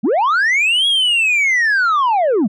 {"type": "linear two-way sweep", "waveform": "sine", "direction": "up then down", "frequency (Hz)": [175.4, 3339, 175.4], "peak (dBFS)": -9, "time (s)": [0.03, 2.48], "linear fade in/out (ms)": 20, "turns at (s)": 0.87, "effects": ["tanh soft clip ceiling -11 dBFS"]}